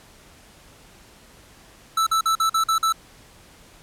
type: tone bursts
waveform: square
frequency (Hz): 1318.5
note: E6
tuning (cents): 0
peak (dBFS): -18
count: 7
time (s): 1.97-2.925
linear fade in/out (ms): 5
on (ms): 97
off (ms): 46
effects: pink hiss -50 dBFS RMS until 3.82 s + low-pass 12000 Hz 12 dB/octave